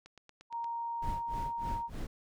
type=click train; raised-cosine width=0.2 ms; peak=-35 dBFS; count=6; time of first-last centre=0.06-0.643 s; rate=8.57 Hz
type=tone; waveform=sine; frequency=932.3 Hz; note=A#5; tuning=in tune; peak=-34 dBFS; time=0.5-1.9 s; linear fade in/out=50 ms
type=noise with tremolo; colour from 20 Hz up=brown; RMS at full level=-37 dBFS; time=1.02-2.07 s; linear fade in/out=5 ms; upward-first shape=sine; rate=3.3 Hz; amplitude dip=100%
effects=none